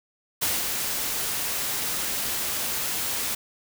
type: noise with ADSR envelope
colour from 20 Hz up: white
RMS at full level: -24 dBFS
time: 0.41-3.35 s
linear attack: 17 ms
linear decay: 210 ms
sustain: -4 dB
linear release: 5 ms
effects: none